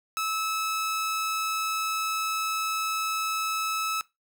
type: tone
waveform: sawtooth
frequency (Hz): 1300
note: E6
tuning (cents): -24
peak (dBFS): -23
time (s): 0.17-4.01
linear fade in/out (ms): 0
effects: noise-tail reverb RT60 0.2 s tail -20 dB re dry